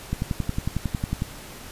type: click train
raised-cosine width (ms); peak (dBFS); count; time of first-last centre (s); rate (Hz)
5; -12; 13; 0.13-1.221; 11
effects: pink hiss -41 dBFS RMS until 1.71 s + resampled to 32000 Hz